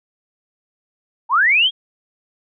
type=linear sweep; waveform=sine; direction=up; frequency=854 to 3331 Hz; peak=-11 dBFS; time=1.29-1.71 s; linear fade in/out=50 ms; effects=none